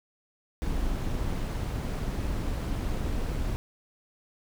brown noise with amplitude modulation, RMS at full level -28 dBFS, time 0.62-3.56 s, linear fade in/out 0 ms, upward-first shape sine, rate 243 Hz, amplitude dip 40%, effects none

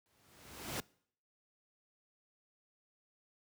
pink noise with exponential growth, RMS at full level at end -37 dBFS, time 0.06-0.8 s, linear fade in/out 0 ms, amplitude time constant 160 ms, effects noise-tail reverb RT60 0.6 s tail -24 dB re dry + high-pass 80 Hz 12 dB/octave

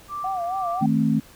sine tone with tremolo, 1174.7 Hz, D6, in tune, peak -27 dBFS, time 0.08-0.84 s, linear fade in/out 50 ms, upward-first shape sine, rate 2.1 Hz, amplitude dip 65%
sine tone with vibrato, 728 Hz, F#5, 28 cents flat, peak -24 dBFS, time 0.24-0.86 s, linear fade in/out 5 ms, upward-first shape sine, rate 3.8 Hz, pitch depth 110 cents each way
sine chord, A diminished, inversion second, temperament just, 158.4 / 220 / 264 Hz, Eb3 / A3 / C4, +31 / 0 / +16 cents, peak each -23 / -20 / -23 dBFS, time 0.81-1.2 s, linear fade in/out 10 ms
effects pink hiss -49 dBFS RMS until 1.35 s

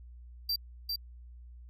square tone with echo, 4699 Hz, D8, in tune, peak -29 dBFS, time 0.49-0.56 s, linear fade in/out 5 ms, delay 400 ms, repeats 1, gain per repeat -3 dB, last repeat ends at 0.96 s, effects added 60 Hz sine -47 dBFS peak until 1.69 s

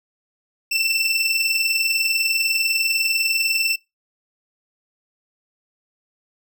25% pulse tone pair together, 2666 / 2686 Hz, E7 / E7, +19 / +32 cents, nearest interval unison, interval 13 cents, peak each -17 dBFS, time 0.71-3.76 s, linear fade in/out 10 ms, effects noise-tail reverb RT60 0.2 s tail -24 dB re dry

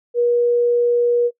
sine tone, 479.8 Hz, A#4, 50 cents sharp, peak -13 dBFS, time 0.14-1.31 s, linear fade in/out 50 ms, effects noise-tail reverb RT60 0.1 s tail -21 dB re dry

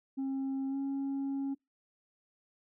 sine tone with pitch glide, 269.2 to 274.4 Hz, C4 to C#4, +49 to -17 cents, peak -29 dBFS, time 0.17-1.55 s, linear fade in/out 20 ms, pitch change +34 cents, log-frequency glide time 0.69-0.76 s, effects noise-tail reverb RT60 0.2 s tail -25 dB re dry + tanh soft clip ceiling -31 dBFS

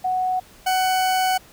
sine / 40% pulse tone pair in turn, 740 / 747.3 Hz, F#5 / F#5, 0 / +17 cents, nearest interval unison, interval 17 cents, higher second, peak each -19 / -17 dBFS, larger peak second, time 0.04-0.4 / 0.66-1.38 s, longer second, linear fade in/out 10 ms, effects pink hiss -49 dBFS RMS until 1.52 s

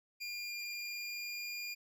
25% pulse tone with pitch glide, 2400 to 2414 Hz, D7 to D7, +37 to +47 cents, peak -36 dBFS, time 0.2-1.75 s, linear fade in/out 20 ms, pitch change +10 cents, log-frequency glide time 0.43-1.51 s, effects none

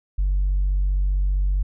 sine tone, 47.65 Hz, G1, 48 cents flat, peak -16 dBFS, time 0.18-1.63 s, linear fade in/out 10 ms, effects tanh soft clip ceiling -15 dBFS

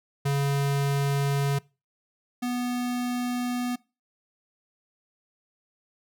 square tone pair in turn, 140.3 / 245.8 Hz, C#3 / B3, +21 / -8 cents, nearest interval minor seventh, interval 971 cents, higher second, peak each -23 / -27 dBFS, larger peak first, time 0.25-1.59 / 2.42-3.76 s, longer neither, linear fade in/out 10 ms, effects noise-tail reverb RT60 0.3 s tail -23 dB re dry

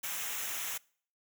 white noise with comb filter, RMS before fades -37 dBFS, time 0.03-0.78 s, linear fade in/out 10 ms, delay 0.22 ms, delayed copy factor -0.65, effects noise-tail reverb RT60 0.5 s tail -24 dB re dry

